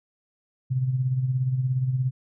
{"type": "tone with tremolo", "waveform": "sine", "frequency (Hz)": 129.1, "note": "C3", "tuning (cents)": -23, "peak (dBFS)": -19, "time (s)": [0.7, 2.11], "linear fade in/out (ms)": 20, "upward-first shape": "sine", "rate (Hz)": 17, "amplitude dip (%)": 55, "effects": []}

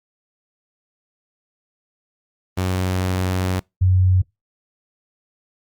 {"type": "tone pair in turn", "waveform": ["sawtooth", "sine"], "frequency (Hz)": [92.5, 92.5], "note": ["F#2", "F#2"], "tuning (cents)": [0, 0], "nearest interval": "unison", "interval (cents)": 0, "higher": "neither", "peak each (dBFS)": [-15, -12], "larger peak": "second", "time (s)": [[2.57, 3.6], [3.81, 4.22]], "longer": "first", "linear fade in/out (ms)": 10, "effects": ["noise-tail reverb RT60 0.2 s tail -25 dB re dry", "Opus 32 kbps"]}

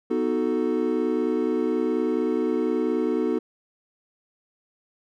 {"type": "chord", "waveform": "triangle", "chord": "B dominant seventh", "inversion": "none", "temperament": "equal", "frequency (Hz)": [246.9, 311.1, 370, 440], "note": ["B3", "D#4", "F#4", "A4"], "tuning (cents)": [0, 0, 0, 0], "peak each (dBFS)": -25, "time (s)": [0.1, 3.39], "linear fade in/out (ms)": 10, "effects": []}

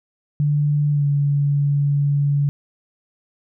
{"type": "tone with pitch glide", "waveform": "sine", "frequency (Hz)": [146.83, 142.98], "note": ["D3", "D3"], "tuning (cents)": [0, -46], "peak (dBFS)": -15, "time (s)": [0.4, 2.49], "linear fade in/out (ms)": 0, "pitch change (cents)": -46, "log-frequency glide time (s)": [0.91, 1.05], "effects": []}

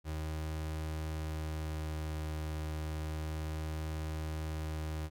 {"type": "tone with vibrato", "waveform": "35% pulse", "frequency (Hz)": 77.9, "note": "D#2", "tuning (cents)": 3, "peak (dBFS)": -34, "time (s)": [0.04, 5.1], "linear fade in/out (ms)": 50, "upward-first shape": "sine", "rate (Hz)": 0.31, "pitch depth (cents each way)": 8, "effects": []}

